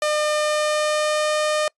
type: tone with pitch glide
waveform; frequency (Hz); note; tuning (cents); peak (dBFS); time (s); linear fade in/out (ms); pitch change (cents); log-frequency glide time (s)
sawtooth; 604 to 608.9; D5 to D#5; +48 to -38; -15; 0.02-1.68; 2; +14; 0.37-1.37
effects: noise-tail reverb RT60 0.1 s tail -25 dB re dry + resampled to 24000 Hz